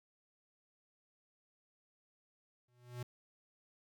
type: tone with exponential growth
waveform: square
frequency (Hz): 122.6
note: B2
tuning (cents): -12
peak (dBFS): -39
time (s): 2.68-3.03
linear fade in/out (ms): 5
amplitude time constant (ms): 76
effects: none